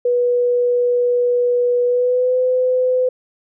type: tone with pitch glide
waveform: sine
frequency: 488.2 to 507.2 Hz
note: B4 to B4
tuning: -20 to +46 cents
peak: -13 dBFS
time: 0.05-3.09 s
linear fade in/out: 5 ms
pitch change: +66 cents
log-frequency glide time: 1.85-2.37 s
effects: none